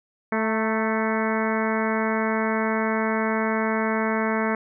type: harmonic tone with a mistuned harmonic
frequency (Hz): 220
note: A3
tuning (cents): 0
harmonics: 1 / 2 / 3 / 4 / 5 / 6 / 7 / 8 / 9 / 10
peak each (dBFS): -25 / -28 / -30 / -31 / -32 / -33 / -33 / -34 / -35 / -35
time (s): 0.32-4.55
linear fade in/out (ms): 2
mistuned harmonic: 4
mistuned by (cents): +36
effects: none